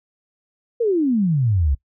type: exponential sweep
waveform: sine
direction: down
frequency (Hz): 487.5 to 64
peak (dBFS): -15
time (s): 0.8-1.75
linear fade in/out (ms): 10
effects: noise-tail reverb RT60 0.1 s tail -21 dB re dry